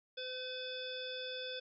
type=harmonic tone with a mistuned harmonic; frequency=510 Hz; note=C5; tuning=44 cents flat; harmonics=1 / 3 / 5 / 7 / 9 / 10; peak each=-44 / -49 / -51 / -44 / -55 / -50 dBFS; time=0.17-1.6 s; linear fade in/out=10 ms; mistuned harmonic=7; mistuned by=-45 cents; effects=none